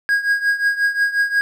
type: tone with tremolo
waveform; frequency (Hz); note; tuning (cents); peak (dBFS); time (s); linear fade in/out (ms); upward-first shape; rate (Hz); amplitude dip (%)
triangle; 1639; G#6; -23; -10; 0.09-1.41; 0; triangle; 5.6; 85
effects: none